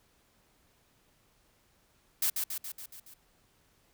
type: noise with echo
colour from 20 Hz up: blue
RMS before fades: -28 dBFS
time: 2.22-2.3 s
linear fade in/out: 5 ms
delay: 140 ms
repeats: 6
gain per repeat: -4 dB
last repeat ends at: 3.14 s
effects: pink hiss -68 dBFS RMS until 3.93 s